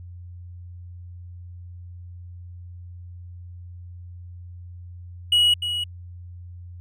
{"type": "tone with echo", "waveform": "triangle", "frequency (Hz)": 2912, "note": "F#7", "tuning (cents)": -28, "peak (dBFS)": -13, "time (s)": [5.32, 5.54], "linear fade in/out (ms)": 5, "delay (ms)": 300, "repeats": 1, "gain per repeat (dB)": -9, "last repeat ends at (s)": 5.84, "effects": ["added 88 Hz sine -37 dBFS peak until 6.8 s"]}